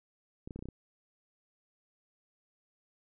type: clicks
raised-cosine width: 3 ms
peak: -29 dBFS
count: 7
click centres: 0.475 / 0.508 / 0.56 / 0.591 / 0.625 / 0.656 / 0.687 s
effects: none